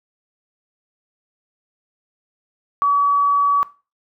sine tone, 1139 Hz, C#6, 47 cents sharp, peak -13 dBFS, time 2.82-3.63 s, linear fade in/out 0 ms, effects noise-tail reverb RT60 0.3 s tail -17 dB re dry

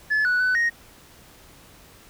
sine tone with pitch steps, 1723 / 1477 / 1500 / 1868 Hz, A6 / F#6 / F#6 / A#6, -37 / -3 / +23 / +3 cents, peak -16 dBFS, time 0.1-0.7 s, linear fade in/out 20 ms, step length 150 ms, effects tanh soft clip ceiling -17 dBFS + pink hiss -50 dBFS RMS until 2.09 s

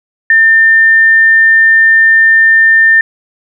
sine tone, 1800 Hz, A6, 39 cents sharp, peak -3 dBFS, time 0.3-3.01 s, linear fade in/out 2 ms, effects none

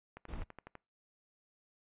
click train, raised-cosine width 0.5 ms, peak -32 dBFS, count 8, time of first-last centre 0.17-0.753 s, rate 12 Hz
brown noise, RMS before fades -41 dBFS, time 0.28-0.44 s, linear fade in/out 10 ms
effects noise-tail reverb RT60 0.3 s tail -25 dB re dry + resampled to 8000 Hz

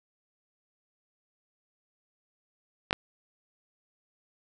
clicks, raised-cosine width 0.3 ms, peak -10 dBFS, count 2, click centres 2.909 / 2.929 s, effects none

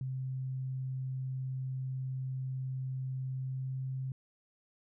sine tone with pitch glide, 130.81 to 131.57 Hz, C3 to C3, 0 to +10 cents, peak -34 dBFS, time 0.01-4.12 s, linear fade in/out 2 ms, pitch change +10 cents, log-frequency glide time 3.32-3.8 s, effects none

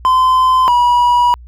triangle tone pair in turn, 1028 / 970.3 Hz, C6 / B5, -31 / -31 cents, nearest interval minor second, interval 100 cents, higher first, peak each -6 dBFS, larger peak neither, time 0.05-0.68 / 0.68-1.34 s, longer second, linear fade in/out 0 ms, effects added 60 Hz sine -33 dBFS peak until 1.47 s

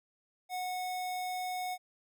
square tone, 733 Hz, F#5, 16 cents flat, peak -35 dBFS, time 0.49-1.78 s, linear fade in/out 50 ms, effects none

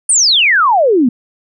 sine exponential sweep, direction down, 9400 to 225.8 Hz, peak -7 dBFS, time 0.09-1.09 s, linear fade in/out 5 ms, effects none

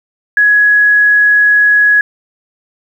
sine tone, 1676 Hz, G#6, 15 cents sharp, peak -5 dBFS, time 0.37-2.01 s, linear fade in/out 2 ms, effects 7-bit

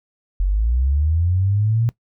sine linear sweep, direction up, 43.65 to 118.6 Hz, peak -15 dBFS, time 0.4-1.89 s, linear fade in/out 0 ms, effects noise-tail reverb RT60 0.1 s tail -20 dB re dry

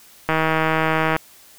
click train, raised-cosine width 0.5 ms, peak -4 dBFS, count 140, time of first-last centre 0.29-1.164 s, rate 159 Hz, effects white hiss -48 dBFS RMS until 1.58 s

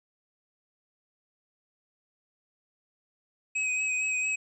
square tone with vibrato, 2532 Hz, D#7, 30 cents sharp, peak -27 dBFS, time 3.55-4.36 s, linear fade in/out 10 ms, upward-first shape sine, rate 4.4 Hz, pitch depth 23 cents each way, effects resampled to 24000 Hz

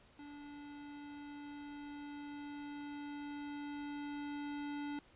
square tone with level ramp, 290 Hz, D4, 22 cents flat, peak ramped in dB -50 to -40 dBFS, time 0.19-4.99 s, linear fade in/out 2 ms, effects pink hiss -65 dBFS RMS until 5.15 s + resampled to 8000 Hz

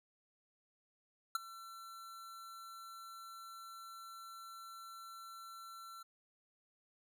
square tone with ADSR envelope, 1350 Hz, E6, 41 cents sharp, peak -30 dBFS, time 1.35-6.03 s, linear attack 4 ms, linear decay 16 ms, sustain -20 dB, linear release 8 ms, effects none

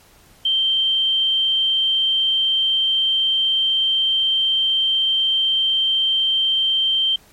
sine tone, 3136 Hz, G7, in tune, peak -15 dBFS, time 0.45-7.16 s, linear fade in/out 5 ms, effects pink hiss -51 dBFS RMS until 7.32 s + MP3 64 kbps

